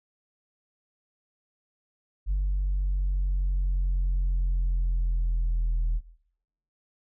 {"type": "linear sweep", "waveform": "sine", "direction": "down", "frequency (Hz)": [48.39, 40.52], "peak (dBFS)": -20, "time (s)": [2.26, 6.01], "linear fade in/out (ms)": 50, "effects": ["noise-tail reverb RT60 0.8 s tail -20 dB re dry", "tanh soft clip ceiling -21 dBFS"]}